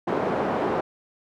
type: band-pass noise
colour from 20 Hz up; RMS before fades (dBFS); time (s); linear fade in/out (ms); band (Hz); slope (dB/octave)
pink; -25; 0.07-0.81; 10; 280 to 910; 12
effects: none